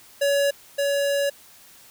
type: tone pair in turn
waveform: square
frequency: 564 / 564 Hz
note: C#5 / C#5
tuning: +30 / +30 cents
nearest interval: unison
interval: 0 cents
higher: neither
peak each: -19 / -21 dBFS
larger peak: first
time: 0.21-0.51 / 0.78-1.3 s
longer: second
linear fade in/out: 10 ms
effects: white hiss -50 dBFS RMS until 1.9 s